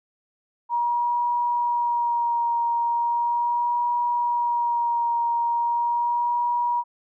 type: tone with vibrato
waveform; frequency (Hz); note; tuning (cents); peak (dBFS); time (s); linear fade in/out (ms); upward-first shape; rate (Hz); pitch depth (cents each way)
sine; 950; A#5; +33; -20; 0.69-6.84; 50; sine; 0.38; 18
effects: none